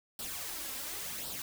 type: noise with flanger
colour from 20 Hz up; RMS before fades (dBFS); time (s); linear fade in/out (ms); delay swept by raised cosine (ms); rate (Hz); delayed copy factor
white; -40; 0.19-1.42; 2; 0.22 to 3.82; 0.92; +0.6
effects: none